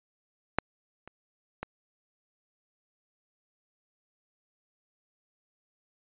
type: clicks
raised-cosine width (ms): 0.5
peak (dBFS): -8 / -30 / -19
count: 3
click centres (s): 0.586 / 1.076 / 1.63
effects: resampled to 8000 Hz